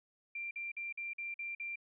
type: tone bursts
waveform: sine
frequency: 2369 Hz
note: D7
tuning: 14 cents sharp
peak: -38 dBFS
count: 7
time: 0.35-1.758 s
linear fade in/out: 5 ms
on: 160 ms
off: 48 ms
effects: none